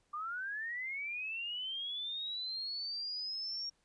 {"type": "linear sweep", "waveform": "sine", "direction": "up", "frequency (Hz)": [1174.7, 5588], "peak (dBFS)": -37, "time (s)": [0.13, 3.7], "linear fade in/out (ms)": 10, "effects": ["pink hiss -75 dBFS RMS until 3.84 s", "resampled to 22050 Hz"]}